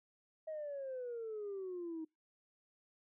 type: exponential sweep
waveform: sine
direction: down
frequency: 638 to 313.9 Hz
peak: -39 dBFS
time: 0.47-2.05 s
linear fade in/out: 10 ms
effects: noise-tail reverb RT60 0.2 s tail -26 dB re dry + tanh soft clip ceiling -37 dBFS